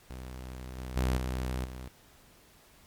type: tone with level steps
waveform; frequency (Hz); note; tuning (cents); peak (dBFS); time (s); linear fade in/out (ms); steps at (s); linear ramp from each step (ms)
sawtooth; 63.4; B1; +46; -36 / -33 / -22 / -27 / -36; 0.1-1.88; 0; 0.78 / 0.96 / 1.17 / 1.65; 2
effects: pink hiss -59 dBFS RMS until 2.86 s + MP3 96 kbps